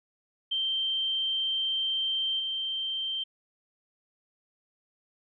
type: tone with level steps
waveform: sine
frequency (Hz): 3136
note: G7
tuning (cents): 0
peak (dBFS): -26 / -29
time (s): 0.51-3.24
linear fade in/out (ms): 10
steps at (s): 2.39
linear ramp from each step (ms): 10
effects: none